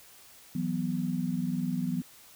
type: chord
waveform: sine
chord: E suspended second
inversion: none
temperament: equal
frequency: 164.81 / 185 / 246.9 Hz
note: E3 / F#3 / B3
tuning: 0 / 0 / 0 cents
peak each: -33 / -32 / -32 dBFS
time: 0.55-2.02 s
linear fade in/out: 5 ms
effects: white hiss -54 dBFS RMS until 2.35 s